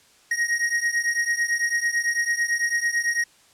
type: beating tone pair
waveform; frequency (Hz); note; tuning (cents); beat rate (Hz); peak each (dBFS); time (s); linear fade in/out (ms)
square; 1876 / 1885; A#6 / A#6; +11 / +19; 9; -24 / -26; 0.31-3.24; 5
effects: white hiss -56 dBFS RMS until 3.53 s + low-pass 9000 Hz 12 dB/octave